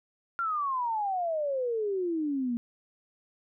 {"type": "exponential sweep", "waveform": "sine", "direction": "down", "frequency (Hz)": [1396.9, 231.1], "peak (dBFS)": -27, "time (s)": [0.39, 2.57], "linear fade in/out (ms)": 0, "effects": []}